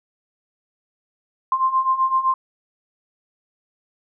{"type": "beating tone pair", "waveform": "sine", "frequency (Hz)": [1045, 1052.8], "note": ["C6", "C6"], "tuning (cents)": [-2, 10], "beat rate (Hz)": 7.8, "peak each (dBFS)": [-22, -18], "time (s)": [1.52, 2.34], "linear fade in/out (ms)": 2, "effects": []}